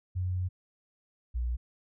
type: tone pair in turn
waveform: sine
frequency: 91.3 / 60.05 Hz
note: F#2 / B1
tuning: -23 / -48 cents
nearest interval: perfect fifth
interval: 725 cents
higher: first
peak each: -28 dBFS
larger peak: neither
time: 0.15-0.49 / 1.34-1.57 s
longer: first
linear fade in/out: 20 ms
effects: none